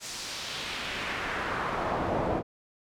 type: noise with band-pass filter sweep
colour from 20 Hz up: brown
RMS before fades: -32 dBFS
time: 0-2.43 s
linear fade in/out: 50 ms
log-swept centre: 6800 to 560 Hz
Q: 1.3
effects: none